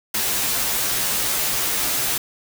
white noise with comb filter, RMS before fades -22 dBFS, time 0.14-2.18 s, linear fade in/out 5 ms, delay 12 ms, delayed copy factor -1, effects none

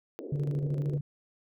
white band-pass noise, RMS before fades -41 dBFS, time 0.19-0.98 s, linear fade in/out 0 ms, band 260 to 500 Hz, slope 48 dB/octave
sine tone with tremolo, 144.5 Hz, D3, 28 cents flat, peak -26 dBFS, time 0.32-1.01 s, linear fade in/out 5 ms, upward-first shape square, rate 13 Hz, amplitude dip 40%
effects none

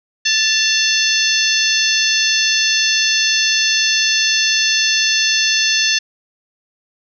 harmonic tone with a mistuned harmonic, 878 Hz, A5, 4 cents flat, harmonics 2 / 3 / 4 / 5 / 6 / 7, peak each -20 / -20 / -20 / -20 / -20 / -20 dBFS, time 0.25-5.99 s, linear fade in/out 10 ms, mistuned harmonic 3, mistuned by +53 cents, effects none

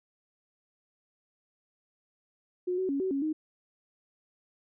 sine tone with pitch steps, 361.5 / 374.8 / 278 / 377.7 / 276.3 / 310.8 Hz, F#4 / F#4 / C#4 / F#4 / C#4 / D#4, -40 / +22 / +5 / +36 / -6 / -2 cents, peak -27 dBFS, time 2.67-3.33 s, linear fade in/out 10 ms, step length 110 ms, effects none

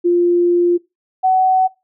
sine tone pair in turn, 349.2 / 750.5 Hz, F4 / F#5, 0 / +24 cents, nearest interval octave + minor second, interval 1324 cents, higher second, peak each -10 dBFS, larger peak neither, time 0.04-0.78 / 1.23-1.68 s, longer first, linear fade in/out 20 ms, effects noise-tail reverb RT60 0.2 s tail -20 dB re dry

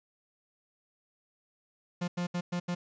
45% pulse tone bursts at uneven times, 176 Hz, F3, 14 cents sharp, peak -30 dBFS, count 5, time 2.01-2.08 / 2.17-2.27 / 2.34-2.41 / 2.52-2.6 / 2.68-2.75 s, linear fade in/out 10 ms, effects resampled to 16000 Hz + 11-bit

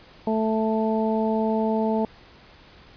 harmonic tone, 220 Hz, A3, in tune, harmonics 1 / 2 / 3 / 4, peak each -23 / -26 / -28 / -29 dBFS, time 0.27-2.05 s, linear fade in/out 2 ms, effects pink hiss -50 dBFS RMS until 2.96 s + resampled to 11025 Hz

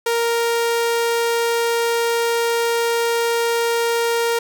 sawtooth tone, 466.2 Hz, A#4, in tune, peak -13 dBFS, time 0.06-4.39 s, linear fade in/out 5 ms, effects none

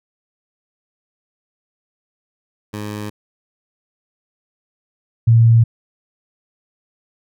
15% pulse / sine tone pair in turn, 104.9 / 115.05 Hz, G#2 / A#2, +18 / -22 cents, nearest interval major second, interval 160 cents, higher second, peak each -19 / -7 dBFS, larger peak second, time 2.73-3.1 / 5.27-5.64 s, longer neither, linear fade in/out 10 ms, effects none

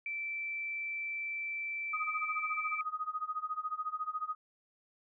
sine tone, 2331 Hz, D7, 14 cents flat, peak -35 dBFS, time 0.06-2.81 s, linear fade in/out 2 ms
sine tone with tremolo, 1250 Hz, D#6, 8 cents sharp, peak -31 dBFS, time 1.93-4.35 s, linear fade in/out 5 ms, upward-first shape sine, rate 14 Hz, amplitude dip 90%
effects none

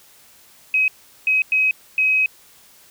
sine tone bursts at uneven times, 2538 Hz, D#7, 34 cents sharp, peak -14 dBFS, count 4, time 0.74-0.88 / 1.27-1.42 / 1.52-1.71 / 1.98-2.26 s, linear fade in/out 2 ms, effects white hiss -50 dBFS RMS until 2.9 s

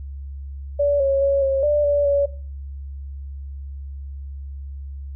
sine tone with pitch steps, 574 / 548 / 555 / 542 / 590 / 577 / 566 Hz, D5 / C#5 / C#5 / C#5 / D5 / D5 / C#5, -40 / -20 / +2 / -39 / +8 / -31 / +36 cents, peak -15 dBFS, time 0.79-2.26 s, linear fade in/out 10 ms, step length 210 ms, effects noise-tail reverb RT60 0.4 s tail -18 dB re dry + added 69 Hz sine -30 dBFS peak until 5.15 s

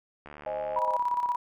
click train, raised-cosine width 0.5 ms, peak -29 dBFS, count 40, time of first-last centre 0.26-0.788 s, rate 73.9 Hz
sine chord, Ab major, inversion first, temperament equal, 523.3 / 622.3 / 830.6 Hz, C5 / Eb5 / Ab5, 0 / 0 / 0 cents, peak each -36 / -32 / -36 dBFS, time 0.46-0.97 s, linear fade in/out 5 ms
sine tone with tremolo, 973 Hz, B5, 26 cents flat, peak -23 dBFS, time 0.76-1.36 s, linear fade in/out 5 ms, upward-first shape square, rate 17 Hz, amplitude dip 55%
effects none

